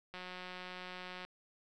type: click train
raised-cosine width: 0.3 ms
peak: -30 dBFS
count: 203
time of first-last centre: 0.14-1.25 s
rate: 182 Hz
effects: none